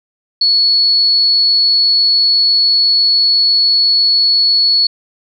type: tone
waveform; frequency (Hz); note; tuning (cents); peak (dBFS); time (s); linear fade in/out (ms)
sine; 4394; C#8; -16; -8; 0.41-4.87; 5
effects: none